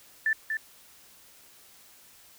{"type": "tone with echo", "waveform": "sine", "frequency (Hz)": 1765, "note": "A6", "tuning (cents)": 5, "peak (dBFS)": -22, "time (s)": [0.26, 0.33], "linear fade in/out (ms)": 2, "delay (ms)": 240, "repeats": 1, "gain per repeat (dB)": -5, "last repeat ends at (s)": 0.57, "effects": ["white hiss -55 dBFS RMS until 2.38 s"]}